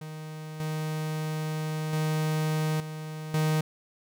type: tone with level steps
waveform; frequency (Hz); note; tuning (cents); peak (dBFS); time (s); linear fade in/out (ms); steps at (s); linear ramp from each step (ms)
45% pulse; 155.56; D#3; 0; -37 / -29 / -25 / -35 / -23; 0.01-3.61; 5; 0.6 / 1.93 / 2.8 / 3.34; 2
effects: none